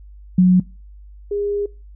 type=tone pair in turn; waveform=sine; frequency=182.6 / 407.9 Hz; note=F#3 / G#4; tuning=-23 / -31 cents; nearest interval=octave + major second; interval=1392 cents; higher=second; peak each=-8 / -19 dBFS; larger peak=first; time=0.38-0.6 / 1.31-1.66 s; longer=second; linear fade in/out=5 ms; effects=noise-tail reverb RT60 0.3 s tail -23 dB re dry + added 50 Hz sine -38 dBFS peak until 1.95 s